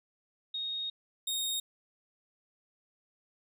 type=tone pair in turn; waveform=sine / sawtooth; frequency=3729 / 3715 Hz; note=A#7 / A#7; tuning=0 / -7 cents; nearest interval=unison; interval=7 cents; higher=first; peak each=-33 / -28 dBFS; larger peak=second; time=0.54-0.9 / 1.27-1.6 s; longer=first; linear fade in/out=5 ms; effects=none